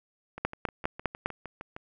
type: two click trains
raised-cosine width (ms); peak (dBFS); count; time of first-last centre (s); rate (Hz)
0.5; -11 / -24; 5 / 10; 0.45-1.26 / 0.38-1.765; 4.94 / 6.5
effects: none